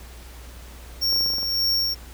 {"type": "tone with tremolo", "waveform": "square", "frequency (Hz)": 5510, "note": "F8", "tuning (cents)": -24, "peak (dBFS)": -19, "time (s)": [1.01, 1.95], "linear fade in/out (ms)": 20, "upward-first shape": "sine", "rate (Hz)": 1.8, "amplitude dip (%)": 45}
{"type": "clicks", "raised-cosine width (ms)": 1, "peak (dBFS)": -25, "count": 8, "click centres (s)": [1.128, 1.162, 1.208, 1.262, 1.303, 1.336, 1.384, 1.43]}
{"effects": ["added 60 Hz sine -40 dBFS peak until 2.13 s", "pink hiss -46 dBFS RMS until 2.13 s"]}